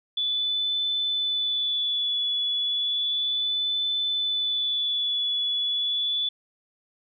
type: tone with vibrato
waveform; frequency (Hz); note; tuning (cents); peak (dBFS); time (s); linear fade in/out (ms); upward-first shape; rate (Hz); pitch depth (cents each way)
sine; 3462; A7; -29; -23; 0.17-6.29; 5; sine; 0.33; 25
effects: none